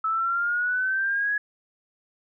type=exponential sweep; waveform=sine; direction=up; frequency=1300 to 1686 Hz; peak=-22 dBFS; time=0.04-1.38 s; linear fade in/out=5 ms; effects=none